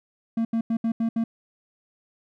triangle tone bursts at uneven times, 227.6 Hz, A#3, 41 cents flat, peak -19 dBFS, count 6, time 0.37-0.45 / 0.53-0.61 / 0.7-0.77 / 0.84-0.92 / 1-1.09 / 1.16-1.24 s, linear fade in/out 5 ms, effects none

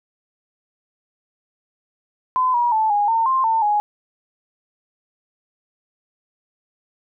sine tone with pitch steps, 1019 / 958 / 875 / 823 / 907 / 1052 / 898 / 833 Hz, C6 / A#5 / A5 / G#5 / A#5 / C6 / A5 / G#5, -46 / +47 / -10 / -16 / -48 / +9 / +35 / +5 cents, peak -15 dBFS, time 2.36-3.8 s, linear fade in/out 0 ms, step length 180 ms, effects none

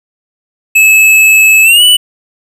square tone with pitch glide, 2598 to 2967 Hz, E7 to F#7, -26 to +4 cents, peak -3 dBFS, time 0.75-1.97 s, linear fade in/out 10 ms, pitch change +230 cents, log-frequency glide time 1.63-1.83 s, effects none

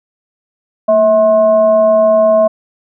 sine tone with frequency modulation, 647 Hz, E5, 32 cents flat, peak -6 dBFS, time 0.88-2.48 s, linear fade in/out 10 ms, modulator 420 Hz, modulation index 0.41, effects none

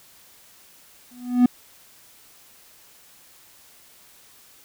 triangle tone with exponential growth, 246.5 Hz, B3, 3 cents flat, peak -7 dBFS, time 1.11-1.46 s, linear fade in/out 5 ms, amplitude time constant 75 ms, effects white hiss -52 dBFS RMS until 4.64 s

